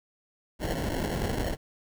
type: noise with sample-and-hold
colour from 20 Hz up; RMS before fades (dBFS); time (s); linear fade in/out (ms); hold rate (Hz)
pink; -30; 0.59-1.57; 50; 1225
effects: none